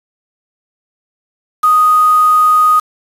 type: tone with quantisation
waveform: sine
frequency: 1244.5 Hz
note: D#6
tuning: in tune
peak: -6 dBFS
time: 1.63-2.8 s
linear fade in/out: 10 ms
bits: 4
effects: resampled to 32000 Hz